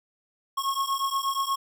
square beating tone pair, 1087 / 1095.4 Hz, C#6 / C#6, -34 / -21 cents, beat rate 8.4 Hz, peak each -29 dBFS, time 0.57-1.56 s, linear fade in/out 10 ms, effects none

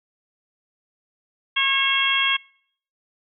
harmonic tone, 545 Hz, C#5, 29 cents flat, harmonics 2 / 3 / 4 / 5 / 6, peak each -27 / -27 / -23 / -24 / -22 dBFS, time 1.56-2.37 s, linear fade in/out 10 ms, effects noise-tail reverb RT60 0.6 s tail -25 dB re dry

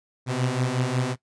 sawtooth beating tone pair, 123.47 / 128.97 Hz, B2 / C3, 0 / -25 cents, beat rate 5.5 Hz, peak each -23 / -21 dBFS, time 0.26-1.16 s, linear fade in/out 50 ms, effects noise-tail reverb RT60 0.1 s tail -17 dB re dry + resampled to 22050 Hz

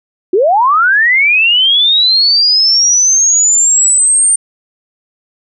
sine linear sweep, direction up, 338.9 to 8870 Hz, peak -6 dBFS, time 0.33-4.36 s, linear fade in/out 5 ms, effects none

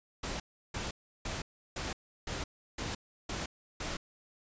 pink noise bursts, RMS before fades -37 dBFS, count 8, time 0.23-3.97 s, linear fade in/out 5 ms, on 170 ms, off 340 ms, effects resampled to 16000 Hz

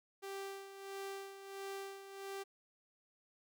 sawtooth tone with tremolo, 392 Hz, G4, in tune, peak -38 dBFS, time 0.22-2.44 s, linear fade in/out 20 ms, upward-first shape sine, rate 1.5 Hz, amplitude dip 65%, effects none

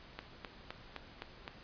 click train, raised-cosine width 0.3 ms, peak -25 dBFS, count 6, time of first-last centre 0.19-1.479 s, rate 3.88 Hz, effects pink hiss -55 dBFS RMS until 1.63 s + resampled to 11025 Hz

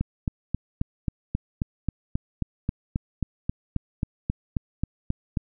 click train, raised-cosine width 5 ms, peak -12 dBFS, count 21, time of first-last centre 0.01-5.372 s, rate 3.73 Hz, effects none

